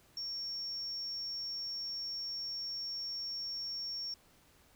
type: tone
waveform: sine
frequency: 5500 Hz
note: F8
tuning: 27 cents flat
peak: -36 dBFS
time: 0.17-4.14 s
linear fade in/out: 2 ms
effects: tanh soft clip ceiling -33 dBFS + pink hiss -65 dBFS RMS until 4.75 s